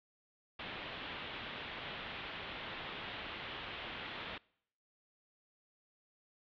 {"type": "low-pass noise", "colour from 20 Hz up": "white", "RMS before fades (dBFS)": -45, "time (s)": [0.59, 4.38], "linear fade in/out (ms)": 5, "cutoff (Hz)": 3600, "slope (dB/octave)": 48, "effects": ["noise-tail reverb RT60 0.7 s tail -25 dB re dry"]}